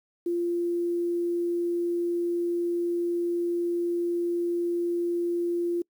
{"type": "tone with quantisation", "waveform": "sine", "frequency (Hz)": 346, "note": "F4", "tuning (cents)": -16, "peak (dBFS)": -24, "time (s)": [0.26, 5.82], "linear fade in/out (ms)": 5, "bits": 9, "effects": ["noise-tail reverb RT60 0.1 s tail -26 dB re dry"]}